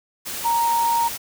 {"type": "tone in noise", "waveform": "sine", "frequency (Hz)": 932.3, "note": "A#5", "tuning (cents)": 0, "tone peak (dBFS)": -17, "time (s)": [0.44, 1.09], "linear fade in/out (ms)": 20, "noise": "white", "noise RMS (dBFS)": -30, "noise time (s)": [0.25, 1.18], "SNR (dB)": 10, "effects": []}